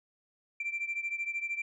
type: beating tone pair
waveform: sine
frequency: 2349 / 2362 Hz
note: D7 / D7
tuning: 0 / +9 cents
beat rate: 13 Hz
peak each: -33 / -36 dBFS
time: 0.6-1.62 s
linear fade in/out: 5 ms
effects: tanh soft clip ceiling -27 dBFS